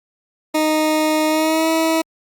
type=tone with pitch glide; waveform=20% pulse; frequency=310 to 323.2 Hz; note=D#4 to E4; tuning=-6 to -34 cents; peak=-10 dBFS; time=0.54-2.02 s; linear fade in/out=10 ms; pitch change=+72 cents; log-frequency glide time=1.28-1.69 s; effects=Opus 48 kbps